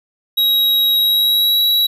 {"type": "tone with pitch glide", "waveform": "square", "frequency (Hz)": [3825, 3890], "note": ["A#7", "B7"], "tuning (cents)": [44, -27], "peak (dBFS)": -12, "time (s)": [0.37, 1.87], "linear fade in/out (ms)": 10, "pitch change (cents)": 29, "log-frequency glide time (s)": [0.93, 1.62], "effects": ["9-bit"]}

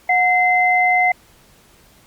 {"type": "tone pair together", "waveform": "sine", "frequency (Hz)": [729.6, 2065], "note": ["F#5", "C7"], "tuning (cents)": [-24, -23], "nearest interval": "octave + tritone", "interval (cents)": 1801, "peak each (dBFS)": -15, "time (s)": [0.09, 1.12], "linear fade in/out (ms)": 5, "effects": ["pink hiss -51 dBFS RMS until 2.06 s", "Opus 48 kbps"]}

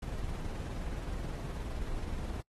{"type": "noise with tremolo", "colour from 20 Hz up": "brown", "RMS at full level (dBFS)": -36, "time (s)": [0.02, 2.41], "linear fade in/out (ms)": 5, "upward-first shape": "sine", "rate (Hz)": 19, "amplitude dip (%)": 30, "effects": ["noise-tail reverb RT60 0.1 s tail -23 dB re dry", "AAC 32 kbps"]}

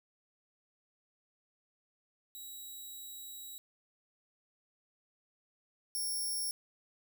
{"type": "tone pair in turn", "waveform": "5% pulse", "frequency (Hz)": [3876, 5481], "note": ["B7", "F8"], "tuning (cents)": [-33, -33], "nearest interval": "tritone", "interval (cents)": 600, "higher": "second", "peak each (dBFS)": [-37, -28], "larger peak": "second", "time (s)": [[2.35, 3.58], [5.95, 6.51]], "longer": "first", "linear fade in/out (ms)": 0, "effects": []}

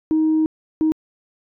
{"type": "tone bursts at uneven times", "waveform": "sine", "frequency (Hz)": 314.3, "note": "D#4", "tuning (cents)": 18, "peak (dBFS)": -13, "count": 2, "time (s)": [[0.11, 0.46], [0.81, 0.92]], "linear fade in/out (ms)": 0, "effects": ["tanh soft clip ceiling -11 dBFS"]}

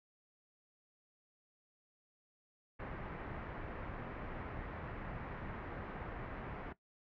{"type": "low-pass noise", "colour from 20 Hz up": "pink", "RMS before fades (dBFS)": -45, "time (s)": [2.79, 6.73], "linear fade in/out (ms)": 10, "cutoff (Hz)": 2000, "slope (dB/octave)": 24, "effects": ["noise-tail reverb RT60 0.1 s tail -17 dB re dry"]}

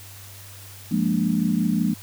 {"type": "chord", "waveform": "sine", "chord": "Bb dominant seventh", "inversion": "second", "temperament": "equal", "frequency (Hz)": [174.61, 207.7, 233.1, 293.7], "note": ["F3", "Ab3", "Bb3", "D4"], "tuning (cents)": [0, 0, 0, 0], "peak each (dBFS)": [-24, -23, -24, -28], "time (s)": [0.91, 1.94], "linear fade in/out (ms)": 10, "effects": ["added 98 Hz sine -43 dBFS peak until 2.02 s", "white hiss -44 dBFS RMS until 2.02 s"]}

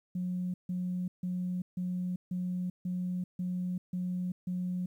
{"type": "tone bursts", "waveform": "sine", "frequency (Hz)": 180.7, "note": "F#3", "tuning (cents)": -41, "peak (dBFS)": -30, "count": 9, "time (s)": [0.15, 4.86], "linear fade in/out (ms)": 5, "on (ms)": 390, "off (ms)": 150, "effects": ["tanh soft clip ceiling -26 dBFS", "11-bit"]}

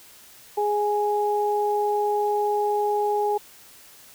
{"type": "tone pair together", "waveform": "sine", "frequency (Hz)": [415.3, 830.6], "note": ["G#4", "G#5"], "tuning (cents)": [0, 0], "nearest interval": "octave", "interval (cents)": 1200, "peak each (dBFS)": -23, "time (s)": [0.57, 3.38], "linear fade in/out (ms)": 10, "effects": ["white hiss -49 dBFS RMS until 4.14 s"]}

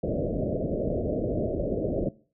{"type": "low-pass noise", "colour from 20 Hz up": "white", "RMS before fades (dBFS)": -28, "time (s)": [0.03, 2.09], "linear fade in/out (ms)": 5, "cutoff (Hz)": 640, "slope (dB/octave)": 96, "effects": ["noise-tail reverb RT60 0.4 s tail -20 dB re dry"]}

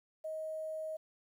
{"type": "tone with quantisation", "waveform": "sine", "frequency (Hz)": 630, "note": "D#5", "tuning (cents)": 21, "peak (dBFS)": -37, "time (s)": [0.24, 0.97], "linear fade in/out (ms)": 10, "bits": 11, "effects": []}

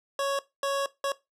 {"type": "tone bursts at uneven times", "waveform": "25% pulse", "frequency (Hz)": 554.4, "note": "C#5", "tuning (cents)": 0, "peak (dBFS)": -22, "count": 3, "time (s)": [[0.19, 0.39], [0.63, 0.86], [1.04, 1.12]], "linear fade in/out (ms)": 2, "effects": ["noise-tail reverb RT60 0.2 s tail -18 dB re dry", "low-pass 11000 Hz 12 dB/octave"]}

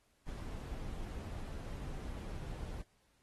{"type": "noise", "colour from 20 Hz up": "brown", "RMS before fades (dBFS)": -43, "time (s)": [0.26, 2.83], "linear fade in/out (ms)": 20, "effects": ["pink hiss -74 dBFS RMS until 3.22 s", "AAC 32 kbps"]}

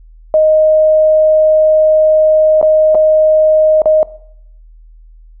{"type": "tone with dropouts", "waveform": "sine", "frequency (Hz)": 622.3, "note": "D#5", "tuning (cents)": 0, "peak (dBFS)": -5, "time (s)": [0.34, 4.03], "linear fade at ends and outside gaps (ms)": 1, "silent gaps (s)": [[2.614, 2.627], [2.947, 2.952], [3.819, 3.857]], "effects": ["noise-tail reverb RT60 0.7 s tail -19 dB re dry", "added 40 Hz sine -36 dBFS peak until 5.4 s"]}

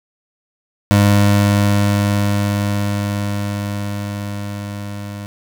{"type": "tone with level ramp", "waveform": "25% pulse", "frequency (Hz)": 101.9, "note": "G#2", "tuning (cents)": -32, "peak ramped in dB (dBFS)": [-5, -23], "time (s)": [0.91, 5.26], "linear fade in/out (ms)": 0, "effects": []}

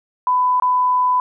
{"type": "tone with dropouts", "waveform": "sine", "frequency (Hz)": 1000, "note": "B5", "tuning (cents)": 21, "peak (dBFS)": -13, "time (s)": [0.27, 1.2], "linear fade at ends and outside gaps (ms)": 1, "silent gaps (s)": [0.599, 0.622], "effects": []}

